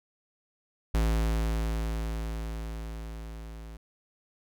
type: tone with level ramp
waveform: square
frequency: 55 Hz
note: A1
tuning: in tune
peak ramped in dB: -23 to -42 dBFS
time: 0.94-3.77 s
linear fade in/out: 5 ms
effects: none